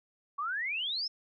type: exponential sweep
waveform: sine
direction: up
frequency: 1101 to 5410 Hz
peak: -31 dBFS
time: 0.38-1.08 s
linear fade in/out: 10 ms
effects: none